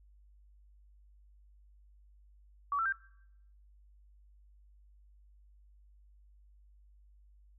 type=tone with pitch steps; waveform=sine; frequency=1139 / 1338.9 / 1574 Hz; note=C#6 / E6 / G6; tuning=+47 / +27 / +7 cents; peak=-29 dBFS; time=2.72-2.924 s; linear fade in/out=2 ms; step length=68 ms; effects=noise-tail reverb RT60 0.8 s tail -23 dB re dry + added 50 Hz sine -58 dBFS peak until 7.58 s